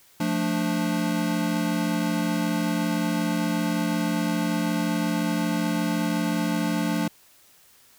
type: chord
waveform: square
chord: D minor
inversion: first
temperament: equal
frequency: 174.61 / 220 / 293.7 Hz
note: F3 / A3 / D4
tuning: 0 / 0 / 0 cents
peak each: -28 dBFS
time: 0.2-7.08 s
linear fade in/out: 5 ms
effects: white hiss -56 dBFS RMS until 7.98 s